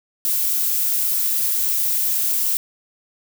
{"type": "noise", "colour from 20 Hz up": "violet", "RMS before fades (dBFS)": -20, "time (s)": [0.25, 2.57], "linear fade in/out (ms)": 0, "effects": []}